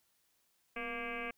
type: tone with frequency modulation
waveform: sine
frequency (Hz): 1393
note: F6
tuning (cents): -5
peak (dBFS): -37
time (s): 0.76-1.31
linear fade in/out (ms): 5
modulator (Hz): 229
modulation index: 5.3
effects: white hiss -75 dBFS RMS until 1.37 s